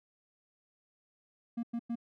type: tone bursts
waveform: triangle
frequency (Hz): 234.3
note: A#3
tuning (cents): +9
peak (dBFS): -30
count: 3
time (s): 1.57-1.956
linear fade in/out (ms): 10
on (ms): 62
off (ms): 100
effects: none